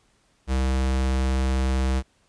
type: tone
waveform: square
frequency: 65.41 Hz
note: C2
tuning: in tune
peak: -21 dBFS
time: 0.47-2.03 s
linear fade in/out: 50 ms
effects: pink hiss -64 dBFS RMS until 2.28 s + resampled to 22050 Hz